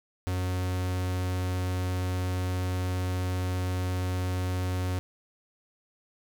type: tone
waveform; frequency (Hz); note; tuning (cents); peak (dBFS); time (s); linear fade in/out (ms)
45% pulse; 91.5; F#2; -19; -27; 0.27-4.99; 0
effects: 11-bit